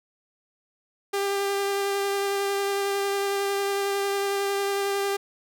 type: tone with vibrato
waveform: sawtooth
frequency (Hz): 397.9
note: G4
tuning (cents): +26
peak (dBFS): -20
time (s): 1.13-5.17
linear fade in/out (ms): 10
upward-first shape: sine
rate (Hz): 11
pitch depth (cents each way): 11
effects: none